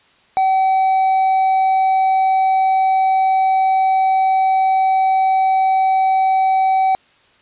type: tone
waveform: triangle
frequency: 763 Hz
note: G5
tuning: 47 cents flat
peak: -10 dBFS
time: 0.37-6.95 s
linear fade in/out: 0 ms
effects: white hiss -53 dBFS RMS until 7.41 s + resampled to 8000 Hz